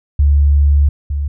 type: tone pair in turn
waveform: sine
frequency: 71.8 / 71.8 Hz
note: D2 / D2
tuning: -39 / -39 cents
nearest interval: unison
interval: 0 cents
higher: neither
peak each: -7 / -15 dBFS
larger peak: first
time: 0.19-0.89 / 1.1-1.28 s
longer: first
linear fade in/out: 5 ms
effects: none